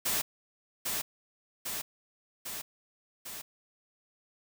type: noise with echo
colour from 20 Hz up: white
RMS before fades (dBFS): -30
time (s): 0.05-0.22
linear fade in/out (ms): 10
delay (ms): 800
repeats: 4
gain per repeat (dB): -3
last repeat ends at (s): 3.42
effects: none